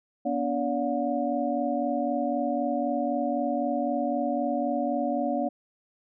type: tone cluster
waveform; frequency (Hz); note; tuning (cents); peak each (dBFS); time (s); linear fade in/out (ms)
sine; 244 / 287.9 / 574 / 718; B3 / D4 / D5 / F5; -21 / -34 / -40 / +48; -30; 0.25-5.49; 10
effects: none